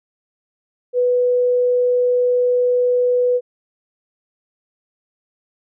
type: tone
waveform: sine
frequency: 493.9 Hz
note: B4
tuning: in tune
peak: -13 dBFS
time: 0.93-3.41 s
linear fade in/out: 50 ms
effects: none